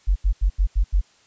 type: tone bursts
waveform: sine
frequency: 46.51 Hz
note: F#1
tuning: 10 cents sharp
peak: -14 dBFS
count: 6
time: 0.07-1.014 s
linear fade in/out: 20 ms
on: 89 ms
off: 82 ms
effects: white hiss -57 dBFS RMS until 1.26 s + resampled to 16000 Hz